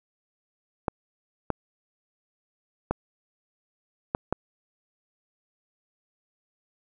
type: clicks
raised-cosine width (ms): 1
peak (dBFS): -10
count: 5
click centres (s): 0.882 / 1.503 / 2.91 / 4.149 / 4.326
effects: none